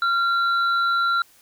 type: tone pair together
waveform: sine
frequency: 1380 / 3967 Hz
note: F6 / B7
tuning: -21 / +7 cents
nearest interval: octave + tritone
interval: 1828 cents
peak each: -18 / -29 dBFS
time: 0.02-1.22 s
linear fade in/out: 2 ms
effects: white hiss -55 dBFS RMS until 1.41 s